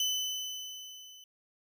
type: tone with level ramp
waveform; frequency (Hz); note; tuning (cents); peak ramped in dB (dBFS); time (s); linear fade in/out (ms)
30% pulse; 3017; F#7; +33; -24 to -48; 0-1.24; 2
effects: none